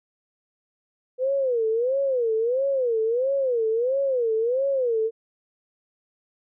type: tone with vibrato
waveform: sine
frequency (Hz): 493.9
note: B4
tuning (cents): 0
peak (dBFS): -20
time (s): 1.18-5.11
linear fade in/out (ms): 50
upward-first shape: sine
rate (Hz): 1.5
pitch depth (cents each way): 200
effects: none